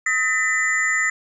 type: tone cluster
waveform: sine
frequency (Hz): 1280 / 1800 / 2001 / 7140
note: D#6 / A6 / B6 / A8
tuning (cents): +49 / +39 / +22 / +24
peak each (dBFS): -29 / -22 / -20 / -29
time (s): 0.06-1.1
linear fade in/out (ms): 5
effects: none